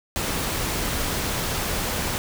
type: noise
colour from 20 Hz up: pink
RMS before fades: -26 dBFS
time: 0.16-2.18 s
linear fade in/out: 0 ms
effects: none